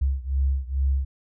sine beating tone pair, 66.8 / 69.1 Hz, C2 / C#2, +36 / -5 cents, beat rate 2.3 Hz, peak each -23 / -25 dBFS, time 0.01-1.05 s, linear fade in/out 10 ms, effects none

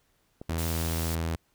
clicks, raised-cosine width 2 ms, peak -26 / -27 dBFS, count 2, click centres 0.415 / 0.511 s
sawtooth tone, 82.1 Hz, E2, 6 cents flat, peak -24 dBFS, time 0.49-1.36 s, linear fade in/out 5 ms
white high-pass noise, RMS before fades -37 dBFS, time 0.58-1.15 s, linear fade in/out 2 ms, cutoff 2500 Hz, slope 12 dB/octave
effects pink hiss -70 dBFS RMS until 1.54 s

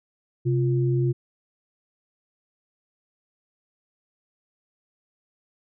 sine tone pair together, 130.81 / 349.2 Hz, C3 / F4, 0 / 0 cents, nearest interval octave + perfect fourth, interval 1700 cents, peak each -20 / -26 dBFS, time 0.45-1.13 s, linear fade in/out 20 ms, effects none

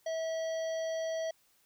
harmonic tone, 648 Hz, E5, 30 cents flat, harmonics 1 / 3 / 5 / 7 / 9, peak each -32 / -47 / -50 / -54 / -51 dBFS, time 0.06-1.31 s, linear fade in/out 5 ms, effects white hiss -69 dBFS RMS until 1.65 s

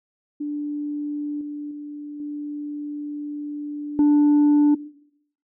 sine tone with level steps, 293.8 Hz, D4, 1 cent sharp, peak -24 / -28 / -31 / -27 / -10 dBFS, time 0.4-4.75 s, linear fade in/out 10 ms, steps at 1.41 / 1.71 / 2.2 / 3.99 s, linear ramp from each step 2 ms, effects noise-tail reverb RT60 0.7 s tail -19 dB re dry + tanh soft clip ceiling -12 dBFS

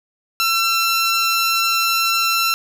15% pulse tone, 1349 Hz, E6, 40 cents sharp, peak -9 dBFS, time 0.4-2.54 s, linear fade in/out 0 ms, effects none

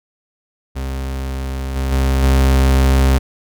40% pulse tone with level steps, 66.4 Hz, C2, 26 cents sharp, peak -20 / -16 / -12 / -9 dBFS, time 0.75-3.19 s, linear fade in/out 20 ms, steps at 1.75 / 1.91 / 2.22 s, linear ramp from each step 20 ms, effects none

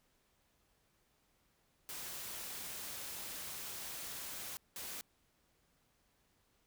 white noise bursts at uneven times, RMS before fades -45 dBFS, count 2, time 1.89-4.57 / 4.76-5.01 s, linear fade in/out 0 ms, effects pink hiss -75 dBFS RMS until 6.66 s

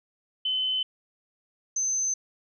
sine tone pair in turn, 3043 / 6183 Hz, F#7 / G8, +48 / -25 cents, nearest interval octave, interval 1227 cents, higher second, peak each -24 dBFS, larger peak neither, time 0.45-0.83 / 1.76-2.14 s, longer neither, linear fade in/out 5 ms, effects none

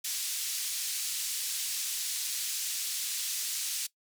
white band-pass noise, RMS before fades -34 dBFS, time 0.04-3.87 s, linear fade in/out 10 ms, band 3400 to 10000 Hz, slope 12 dB/octave, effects noise-tail reverb RT60 0.1 s tail -19 dB re dry

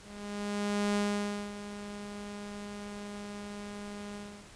sawtooth tone with ADSR envelope, 205 Hz, G#3, 22 cents flat, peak -23 dBFS, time 0.01-4.5 s, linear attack 940 ms, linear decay 560 ms, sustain -13 dB, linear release 340 ms, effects pink hiss -53 dBFS RMS until 4.55 s + resampled to 22050 Hz

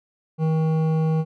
sine tone with hard clipping, 158.9 Hz, D#3, 37 cents sharp, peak -20 dBFS, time 0.38-1.25 s, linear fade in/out 50 ms, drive 11 dB, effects none

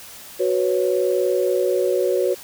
sine chord, F# suspended fourth, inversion none, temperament equal, 370 / 493.9 / 554.4 Hz, F#4 / B4 / C#5, 0 / 0 / 0 cents, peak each -20 / -22 / -22 dBFS, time 0.39-2.35 s, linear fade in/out 20 ms, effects white hiss -40 dBFS RMS until 2.43 s

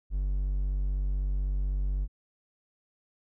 triangle tone, 48 Hz, G1, 36 cents flat, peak -24 dBFS, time 0.1-2.08 s, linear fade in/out 50 ms, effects none

